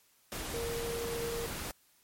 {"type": "tone in noise", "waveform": "sine", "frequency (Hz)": 466.2, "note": "A#4", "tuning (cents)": 0, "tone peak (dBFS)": -35, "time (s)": [0.54, 1.46], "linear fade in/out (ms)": 0, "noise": "pink", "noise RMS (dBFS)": -39, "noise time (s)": [0.32, 1.71], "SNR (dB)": 1, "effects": ["white hiss -67 dBFS RMS until 2.03 s", "MP3 64 kbps"]}